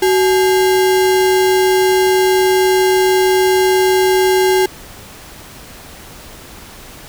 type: tone with sample-and-hold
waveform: sine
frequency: 374.4 Hz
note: F#4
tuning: 20 cents sharp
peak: -9 dBFS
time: 0.02-4.66 s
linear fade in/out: 5 ms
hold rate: 1225 Hz
effects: pink hiss -36 dBFS RMS until 7.08 s